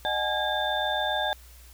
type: tone cluster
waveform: sine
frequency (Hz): 613 / 756 / 843 / 1631 / 3567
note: D#5 / F#5 / G#5 / G#6 / A7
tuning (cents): -26 / +37 / +26 / -32 / +23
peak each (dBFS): -31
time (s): 0.05-1.33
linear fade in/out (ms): 0
effects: added 61 Hz sine -48 dBFS peak until 1.73 s + white hiss -54 dBFS RMS until 1.73 s